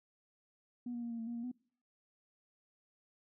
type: tone with pitch steps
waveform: sine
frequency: 243.1 / 238.1 / 235.4 / 231.8 / 226.7 / 237.2 / 234 / 248.6 Hz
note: B3 / A#3 / A#3 / A#3 / A#3 / A#3 / A#3 / B3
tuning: -27 / +37 / +17 / -10 / -48 / +30 / +7 / +12 cents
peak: -37 dBFS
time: 0.86-1.516 s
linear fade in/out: 5 ms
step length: 82 ms
effects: noise-tail reverb RT60 0.5 s tail -24 dB re dry + tanh soft clip ceiling -34 dBFS